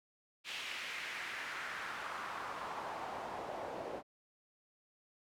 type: noise with band-pass filter sweep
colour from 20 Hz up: pink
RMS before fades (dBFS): -43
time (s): 0.44-4.03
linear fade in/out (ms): 50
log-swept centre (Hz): 2800 to 560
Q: 2
effects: none